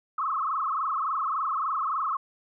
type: tone with frequency modulation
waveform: sine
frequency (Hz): 1192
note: D6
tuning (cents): +25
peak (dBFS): -25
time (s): 0.18-2.17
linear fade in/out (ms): 5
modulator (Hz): 23.5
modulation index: 5.4
effects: none